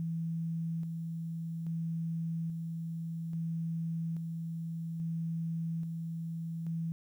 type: tone with tremolo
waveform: sine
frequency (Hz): 164.81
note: E3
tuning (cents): 0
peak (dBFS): -32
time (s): 0-6.92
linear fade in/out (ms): 0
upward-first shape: square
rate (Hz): 0.6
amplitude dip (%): 30
effects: 11-bit